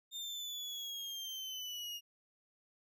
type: linear sweep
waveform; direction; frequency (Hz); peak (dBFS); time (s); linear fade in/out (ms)
35% pulse; down; 3637 to 2841; -39; 0.11-2.01; 50
effects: none